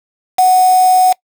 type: tone with quantisation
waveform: sine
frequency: 739 Hz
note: F#5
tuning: 2 cents flat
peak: -6 dBFS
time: 0.38-1.13 s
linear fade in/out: 10 ms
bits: 3
effects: noise-tail reverb RT60 0.1 s tail -23 dB re dry